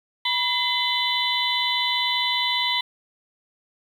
sine tone cluster, 972 / 2043 / 3025 / 3517 / 3965 Hz, B5 / C7 / F#7 / A7 / B7, -28 / -42 / +38 / -1 / +6 cents, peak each -27 dBFS, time 0.25-2.81 s, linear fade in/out 5 ms, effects 8-bit

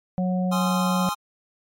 harmonic tone, 183.1 Hz, F#3, 18 cents flat, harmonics 1 / 3 / 4, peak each -21 / -31 / -33 dBFS, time 0.18-1.09 s, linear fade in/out 0 ms
square chord, F minor seventh, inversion first, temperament equal with one note detuned, 830.6 / 1046.5 / 1244.5 / 1365.8 Hz, Ab5 / C6 / Eb6 / F6, 0 / 0 / 0 / -39 cents, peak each -31 / -30 / -31 / -34 dBFS, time 0.51-1.15 s, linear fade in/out 20 ms
effects MP3 64 kbps

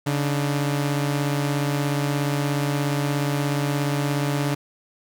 sawtooth tone pair together, 142 / 300.9 Hz, C#3 / D4, +42 / +42 cents, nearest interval octave + minor second, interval 1300 cents, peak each -18 / -25 dBFS, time 0.06-4.55 s, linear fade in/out 10 ms, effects none

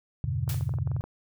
sine chord, E minor seventh, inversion none, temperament equal with one note detuned, 82.41 / 98 / 123.47 / 144.23 Hz, E2 / G2 / B2 / D3, 0 / 0 / 0 / -31 cents, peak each -34 / -32 / -30 / -32 dBFS, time 0.24-1.01 s, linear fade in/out 0 ms
clicks, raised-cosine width 1 ms, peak -29 dBFS, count 11, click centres 0.478 / 0.544 / 0.61 / 0.693 / 0.739 / 0.786 / 0.874 / 0.916 / 0.965 / 1.008 / 1.04 s
white noise with exponential decay, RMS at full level -35 dBFS, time 0.49-0.77 s, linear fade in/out 2 ms, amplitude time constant 59 ms
effects none

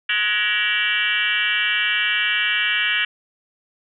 sine tone with frequency modulation, 2310 Hz, D7, 29 cents flat, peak -17 dBFS, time 0.09-3.05 s, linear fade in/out 5 ms, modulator 210 Hz, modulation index 3.9, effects none

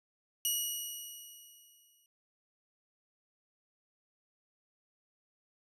10% pulse tone with exponential decay, 2907 Hz, F#7, 31 cents flat, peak -20 dBFS, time 0.45-2.06 s, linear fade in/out 1 ms, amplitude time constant 350 ms, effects resampled to 32000 Hz

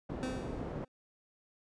white low-pass noise, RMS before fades -40 dBFS, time 0.09-0.85 s, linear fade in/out 10 ms, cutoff 440 Hz, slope 12 dB/octave
25% pulse tone with exponential decay, 257.8 Hz, C4, 26 cents flat, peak -30 dBFS, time 0.23-0.88 s, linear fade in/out 0 ms, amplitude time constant 140 ms
effects resampled to 22050 Hz

